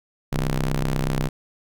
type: ring-modulated tone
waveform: sawtooth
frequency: 64.6 Hz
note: C2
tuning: 21 cents flat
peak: -14 dBFS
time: 0.32-1.29 s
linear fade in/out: 10 ms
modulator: 82.9 Hz
effects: none